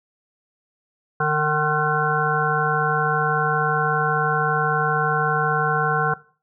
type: harmonic tone with a mistuned harmonic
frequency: 152.1 Hz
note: D#3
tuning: 39 cents flat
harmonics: 1 / 3 / 5 / 7 / 9 / 10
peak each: -25 / -25 / -25 / -25 / -25 / -25 dBFS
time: 1.2-6.14 s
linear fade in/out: 5 ms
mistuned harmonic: 10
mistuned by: -18 cents
effects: noise-tail reverb RT60 0.4 s tail -19 dB re dry